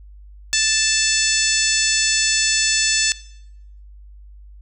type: harmonic tone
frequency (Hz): 880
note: A5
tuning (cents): 0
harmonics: 2 / 3 / 4 / 5 / 6 / 7 / 8 / 9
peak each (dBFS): -24 / -24 / -24 / -24 / -24 / -24 / -24 / -24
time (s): 0.53-3.12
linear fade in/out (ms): 0
effects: noise-tail reverb RT60 0.8 s tail -20 dB re dry + added 50 Hz sine -39 dBFS peak until 4.61 s